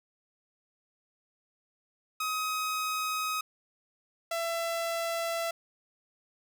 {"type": "tone pair in turn", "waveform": "sawtooth", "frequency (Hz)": [1264, 669.6], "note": ["D#6", "E5"], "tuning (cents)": [27, 27], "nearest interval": "major seventh", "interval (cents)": 1100, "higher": "first", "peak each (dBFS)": -26, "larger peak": "neither", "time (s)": [[2.2, 3.41], [4.31, 5.51]], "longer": "first", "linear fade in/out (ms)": 5, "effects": []}